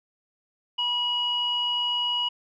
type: tone with low-pass filter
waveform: square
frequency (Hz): 969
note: B5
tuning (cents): -33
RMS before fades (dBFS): -26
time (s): 0.78-2.29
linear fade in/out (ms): 10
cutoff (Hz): 3000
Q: 8.9
effects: none

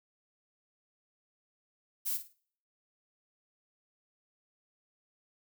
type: noise with echo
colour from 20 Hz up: violet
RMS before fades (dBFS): -33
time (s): 2.05-2.18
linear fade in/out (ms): 20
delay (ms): 53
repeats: 3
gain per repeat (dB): -11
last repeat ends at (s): 2.339
effects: noise-tail reverb RT60 0.6 s tail -26 dB re dry

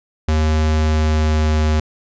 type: tone with pitch glide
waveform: square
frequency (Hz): 77.78 to 77.15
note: D#2 to D#2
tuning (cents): 0 to -14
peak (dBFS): -14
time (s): 0.28-1.8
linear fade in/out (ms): 5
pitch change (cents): -14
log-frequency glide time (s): 0.75-1.67
effects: resampled to 16000 Hz

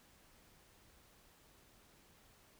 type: silence
effects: pink hiss -66 dBFS RMS until 2.59 s

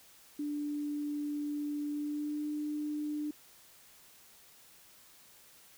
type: tone with pitch glide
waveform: sine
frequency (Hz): 293.7 to 298.7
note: D4 to D4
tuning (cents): 0 to +29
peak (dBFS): -33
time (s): 0.39-3.31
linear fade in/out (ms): 5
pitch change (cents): +29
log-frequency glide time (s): 1.91-2.45
effects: white hiss -59 dBFS RMS until 5.77 s

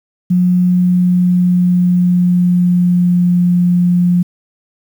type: tone with pitch glide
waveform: sine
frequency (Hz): 180 to 176.91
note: F#3 to F3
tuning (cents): -47 to +23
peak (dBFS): -8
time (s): 0.3-4.23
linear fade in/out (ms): 10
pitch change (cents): -30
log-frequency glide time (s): 0.69-3.44
effects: 7-bit

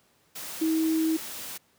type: tone in noise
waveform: sine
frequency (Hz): 320.1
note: D#4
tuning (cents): +49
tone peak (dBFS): -22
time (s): 0.61-1.17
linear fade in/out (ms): 10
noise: white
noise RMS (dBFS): -38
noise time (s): 0.35-1.58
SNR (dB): +13
effects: pink hiss -65 dBFS RMS until 1.78 s + high-pass 100 Hz 12 dB/octave

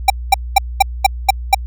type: tone bursts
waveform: square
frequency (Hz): 784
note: G5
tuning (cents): 0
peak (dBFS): -5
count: 7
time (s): 0.08-1.547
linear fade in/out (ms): 5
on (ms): 21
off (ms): 220
effects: added 60 Hz sine -22 dBFS peak until 1.66 s

